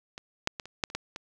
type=clicks; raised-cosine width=0.2 ms; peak=-23 / -8 / -18 / -27 / -9 / -28 / -14 / -20 dBFS; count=8; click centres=0.179 / 0.474 / 0.598 / 0.656 / 0.838 / 0.901 / 0.95 / 1.161 s; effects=none